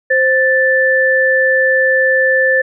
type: tone pair together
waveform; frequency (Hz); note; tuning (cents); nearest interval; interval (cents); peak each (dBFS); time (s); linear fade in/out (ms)
sine; 523.3 / 1760; C5 / A6; 0 / 0; octave + major sixth; 2100; -13 / -11; 0.1-2.62; 10
effects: none